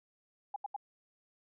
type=tone bursts; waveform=sine; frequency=816 Hz; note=G#5; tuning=31 cents flat; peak=-34 dBFS; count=3; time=0.54-0.764 s; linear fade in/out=5 ms; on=22 ms; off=79 ms; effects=none